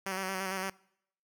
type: tone with vibrato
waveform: 5% pulse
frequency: 190.2 Hz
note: F#3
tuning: 48 cents sharp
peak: -22 dBFS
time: 0.06-0.7 s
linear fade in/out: 5 ms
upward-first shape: square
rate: 8.8 Hz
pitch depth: 30 cents each way
effects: noise-tail reverb RT60 0.7 s tail -23 dB re dry

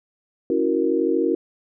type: chord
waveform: sine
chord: F# dominant seventh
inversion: second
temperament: equal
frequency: 277.2 / 329.6 / 370 / 466.2 Hz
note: C#4 / E4 / F#4 / A#4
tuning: 0 / 0 / 0 / 0 cents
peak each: -25 / -22 / -23 / -23 dBFS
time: 0.5-1.35 s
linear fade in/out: 2 ms
effects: none

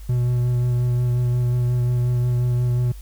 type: tone with vibrato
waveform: triangle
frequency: 122.6 Hz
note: B2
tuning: 12 cents flat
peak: -15 dBFS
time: 0.09-2.92 s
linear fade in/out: 5 ms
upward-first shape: sine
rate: 5.6 Hz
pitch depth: 15 cents each way
effects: added 50 Hz sine -34 dBFS peak until 3.01 s + white hiss -51 dBFS RMS until 3.01 s

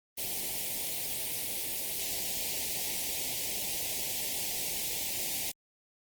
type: band-stop noise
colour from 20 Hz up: white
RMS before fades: -34 dBFS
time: 0.17-5.52 s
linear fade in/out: 20 ms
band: 860 to 2000 Hz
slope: 48 dB/octave
effects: Opus 24 kbps

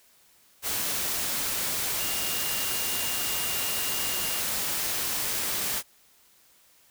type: tone in noise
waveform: sine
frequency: 2820 Hz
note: F7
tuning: 16 cents sharp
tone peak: -37 dBFS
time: 1.96-4.42 s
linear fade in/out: 50 ms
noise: white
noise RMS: -29 dBFS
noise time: 0.62-5.83 s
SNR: -11 dB
effects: white hiss -60 dBFS RMS until 6.9 s

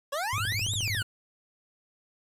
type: exponential two-way sweep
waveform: 25% pulse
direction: up then down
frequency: 536 to 3881 to 1398 Hz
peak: -25 dBFS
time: 0.12-1.03 s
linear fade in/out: 10 ms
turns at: 0.74 s
type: tone bursts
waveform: sine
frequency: 103.83 Hz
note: G#2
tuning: in tune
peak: -30 dBFS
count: 10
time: 0.33-1.02 s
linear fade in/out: 0 ms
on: 51 ms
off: 20 ms
effects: resampled to 32000 Hz + 9-bit

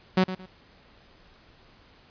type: tone with echo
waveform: sawtooth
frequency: 186.1 Hz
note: F#3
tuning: 10 cents sharp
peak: -14 dBFS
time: 0.17-0.24 s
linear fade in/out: 5 ms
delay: 110 ms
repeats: 2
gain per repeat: -12 dB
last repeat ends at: 0.46 s
effects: pink hiss -56 dBFS RMS until 2.1 s + resampled to 11025 Hz

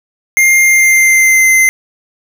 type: tone with pitch glide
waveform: square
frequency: 2113 to 2070 Hz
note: C7 to C7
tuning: +16 to -19 cents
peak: -6 dBFS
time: 0.37-1.69 s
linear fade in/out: 0 ms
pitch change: -35 cents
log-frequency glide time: 0.62-1.48 s
effects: none

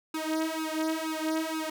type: tone with flanger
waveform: sawtooth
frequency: 317.2 Hz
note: D#4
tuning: 33 cents sharp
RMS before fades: -31 dBFS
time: 0.14-1.7 s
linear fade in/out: 5 ms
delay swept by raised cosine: 0.76 to 3.36 ms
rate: 2.1 Hz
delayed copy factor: +1
effects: none

